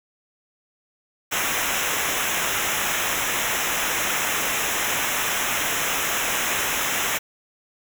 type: noise with comb filter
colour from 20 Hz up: pink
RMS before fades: -24 dBFS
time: 1.31-7.19 s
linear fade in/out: 20 ms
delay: 0.22 ms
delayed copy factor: -0.9
effects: none